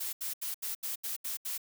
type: noise bursts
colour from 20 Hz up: blue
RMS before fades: -36 dBFS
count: 8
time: 0-1.579 s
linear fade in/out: 10 ms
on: 130 ms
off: 77 ms
effects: none